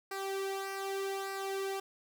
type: tone with flanger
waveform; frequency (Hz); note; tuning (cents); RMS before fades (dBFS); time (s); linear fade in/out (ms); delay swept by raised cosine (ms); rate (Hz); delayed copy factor
sawtooth; 389.8; G4; -10; -37; 0.11-1.8; 5; 0.3 to 2.3; 0.83; -0.65
effects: none